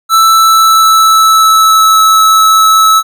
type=tone with pitch glide; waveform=square; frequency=1322 to 1302.3 Hz; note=E6 to E6; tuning=+5 to -21 cents; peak=-4 dBFS; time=0.09-3.03 s; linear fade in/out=50 ms; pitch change=-26 cents; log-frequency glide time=0.31-1.99 s; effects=none